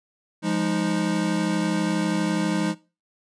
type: tone cluster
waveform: square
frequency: 173.6 / 205.9 / 310.7 Hz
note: F3 / G#3 / D#4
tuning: -10 / -15 / -2 cents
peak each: -27 dBFS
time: 0.42-2.75 s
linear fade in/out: 50 ms
effects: noise-tail reverb RT60 0.3 s tail -19 dB re dry + resampled to 22050 Hz